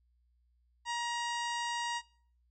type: harmonic tone with a mistuned harmonic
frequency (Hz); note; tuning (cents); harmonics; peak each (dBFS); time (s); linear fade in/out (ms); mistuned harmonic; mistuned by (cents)
947; A#5; +27; 1 / 2 / 3 / 4 / 5 / 6 / 7 / 8 / 9; -34 / -40 / -44 / -46 / -48 / -50 / -51 / -52 / -53; 0.85-2.02; 50; 9; -62
effects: noise-tail reverb RT60 0.5 s tail -20 dB re dry + added 60 Hz sine -68 dBFS peak until 2.5 s